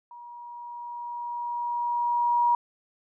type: tone with level ramp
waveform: sine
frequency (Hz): 956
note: A#5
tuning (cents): +43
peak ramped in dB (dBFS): -42 to -18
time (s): 0.11-2.55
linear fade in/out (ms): 2
effects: none